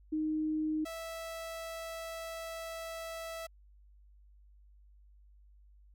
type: tone pair in turn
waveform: sine / sawtooth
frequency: 310 / 656.9 Hz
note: D#4 / E5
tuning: -6 / -6 cents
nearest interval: octave + minor second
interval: 1300 cents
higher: second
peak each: -30 / -36 dBFS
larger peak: first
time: 0.12-0.85 / 0.85-3.47 s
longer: second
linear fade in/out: 10 ms
effects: added 50 Hz sine -57 dBFS peak until 5.94 s